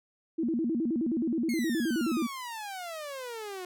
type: tone with vibrato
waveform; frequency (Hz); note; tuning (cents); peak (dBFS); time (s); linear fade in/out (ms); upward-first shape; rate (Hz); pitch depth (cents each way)
sine; 277.2; C#4; 0; -26; 0.38-2.27; 10; square; 9.5; 280
type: exponential sweep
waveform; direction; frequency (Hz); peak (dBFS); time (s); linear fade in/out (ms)
sawtooth; down; 2200 to 356.2; -33; 1.49-3.65; 2
effects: none